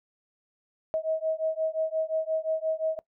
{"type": "beating tone pair", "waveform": "sine", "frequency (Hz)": [634, 639.7], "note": ["D#5", "D#5"], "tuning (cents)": [32, 48], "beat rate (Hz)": 5.7, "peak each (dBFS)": -29, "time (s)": [0.94, 2.99], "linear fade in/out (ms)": 0, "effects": ["noise-tail reverb RT60 0.1 s tail -20 dB re dry"]}